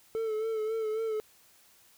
triangle tone with vibrato, 440 Hz, A4, in tune, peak -27 dBFS, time 0.15-1.2 s, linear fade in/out 0 ms, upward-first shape sine, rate 3.7 Hz, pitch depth 42 cents each way, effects white hiss -61 dBFS RMS until 1.97 s

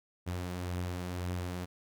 sawtooth beating tone pair, 89.2 / 91.1 Hz, F2 / F#2, +37 / -26 cents, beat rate 1.9 Hz, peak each -31 / -40 dBFS, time 0.26-1.66 s, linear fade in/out 20 ms, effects none

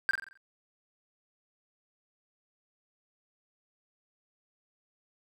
triangle tone with echo, 1583 Hz, G6, 17 cents sharp, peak -20 dBFS, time 0.09-0.11 s, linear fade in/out 0 ms, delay 44 ms, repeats 6, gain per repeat -6 dB, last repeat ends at 0.374 s, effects none

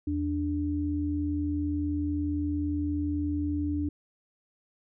sine tone pair together, 82.42 / 293.7 Hz, E2 / D4, 0 / 0 cents, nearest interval octave + minor seventh, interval 2200 cents, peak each -31 / -28 dBFS, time 0.07-3.89 s, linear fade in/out 5 ms, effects none

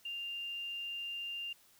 sine tone with quantisation, 2794 Hz, F7, in tune, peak -38 dBFS, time 0.05-1.53 s, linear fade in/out 5 ms, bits 11, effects white hiss -65 dBFS RMS until 1.79 s

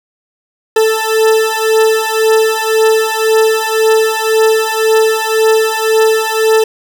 40% pulse beating tone pair, 440 / 441.9 Hz, A4 / A4, 0 / +7 cents, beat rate 1.9 Hz, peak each -11 dBFS, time 0.76-6.64 s, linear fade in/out 5 ms, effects none

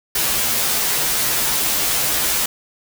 white noise with comb filter, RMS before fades -19 dBFS, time 0.15-2.46 s, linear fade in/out 5 ms, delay 11 ms, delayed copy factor -0.95, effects none

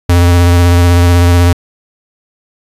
square tone with vibrato, 87.31 Hz, F2, in tune, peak -5 dBFS, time 0.09-1.53 s, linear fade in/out 5 ms, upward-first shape sine, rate 16 Hz, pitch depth 23 cents each way, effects resampled to 32000 Hz

